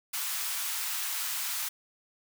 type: high-pass noise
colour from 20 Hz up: white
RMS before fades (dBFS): -33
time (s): 0.13-1.69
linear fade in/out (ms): 10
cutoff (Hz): 890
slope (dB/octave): 24
effects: none